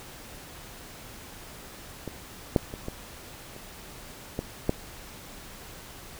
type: clicks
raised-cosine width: 2 ms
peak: -20 / -6 / -22 / -19 / -30 / -15 / -9 dBFS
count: 7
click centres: 2.077 / 2.562 / 2.739 / 2.884 / 3.564 / 4.391 / 4.694 s
effects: pink hiss -45 dBFS RMS until 6.19 s